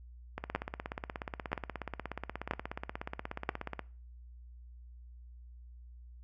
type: two click trains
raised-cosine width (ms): 0.5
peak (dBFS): -15 / -22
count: 4 / 58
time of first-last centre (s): 0.55-3.491 / 0.38-3.793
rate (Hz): 1.02 / 16.7
effects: noise-tail reverb RT60 0.4 s tail -21 dB re dry + added 60 Hz sine -49 dBFS peak until 6.23 s

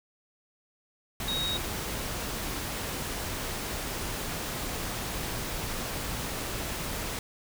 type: tone in noise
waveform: sine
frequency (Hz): 3778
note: A#7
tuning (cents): +22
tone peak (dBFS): -29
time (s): 1.28-1.57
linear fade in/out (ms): 2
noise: pink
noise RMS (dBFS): -34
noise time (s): 1.2-7.19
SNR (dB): +2
effects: none

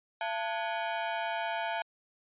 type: ring-modulated tone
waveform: sawtooth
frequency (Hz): 784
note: G5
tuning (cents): 0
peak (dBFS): -24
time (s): 0.21-1.82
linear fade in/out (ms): 0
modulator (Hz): 105
effects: resampled to 8000 Hz

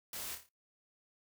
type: noise with echo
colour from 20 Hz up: white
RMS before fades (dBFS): -43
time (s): 0.13-0.35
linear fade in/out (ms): 2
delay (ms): 28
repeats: 5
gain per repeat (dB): -6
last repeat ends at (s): 0.49
effects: noise-tail reverb RT60 0.2 s tail -24 dB re dry

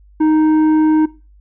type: tone with tanh clipping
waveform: sine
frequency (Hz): 311.1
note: D#4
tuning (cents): 0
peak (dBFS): -11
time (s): 0.2-1.06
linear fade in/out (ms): 10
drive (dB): 8
effects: noise-tail reverb RT60 0.3 s tail -19 dB re dry + added 50 Hz sine -43 dBFS peak until 1.4 s

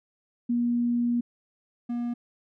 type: tone pair in turn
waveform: sine / triangle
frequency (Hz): 239.2 / 239.2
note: A#3 / A#3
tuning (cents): +45 / +45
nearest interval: unison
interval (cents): 0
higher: neither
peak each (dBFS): -22 / -25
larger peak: first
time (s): 0.49-1.21 / 1.89-2.14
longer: first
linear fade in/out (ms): 10
effects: none

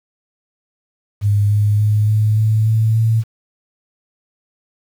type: tone with pitch steps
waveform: sine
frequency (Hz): 102.5 / 104.11 / 105.75 / 107.41 / 109.1 / 110.81 / 112.55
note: G#2 / G#2 / G#2 / A2 / A2 / A2 / A2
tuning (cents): -22 / +5 / +32 / -41 / -14 / +13 / +40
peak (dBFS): -11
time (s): 1.21-3.24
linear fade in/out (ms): 50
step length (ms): 290
effects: 7-bit

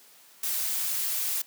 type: noise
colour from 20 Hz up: blue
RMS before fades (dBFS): -29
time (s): 0.43-1.42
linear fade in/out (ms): 5
effects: white hiss -55 dBFS RMS until 1.46 s + high-pass 200 Hz 12 dB/octave

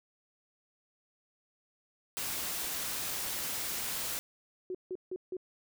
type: noise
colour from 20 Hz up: white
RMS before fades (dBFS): -36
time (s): 2.17-4.19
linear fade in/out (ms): 0
type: tone bursts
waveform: sine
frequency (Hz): 368.4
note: F#4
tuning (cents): -7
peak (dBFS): -34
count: 4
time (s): 4.7-5.368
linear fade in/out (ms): 2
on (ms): 47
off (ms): 160
effects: none

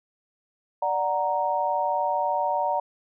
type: chord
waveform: sine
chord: D augmented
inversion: none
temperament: equal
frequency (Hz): 587.3 / 740 / 932.3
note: D5 / F#5 / A#5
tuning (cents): 0 / 0 / 0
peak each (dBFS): -28 / -27 / -25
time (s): 0.82-2.8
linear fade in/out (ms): 5
effects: none

